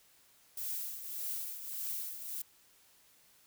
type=noise with tremolo; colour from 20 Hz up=violet; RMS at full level=-37 dBFS; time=0.57-2.42 s; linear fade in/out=5 ms; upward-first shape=triangle; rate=1.7 Hz; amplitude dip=65%; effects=white hiss -65 dBFS RMS until 3.46 s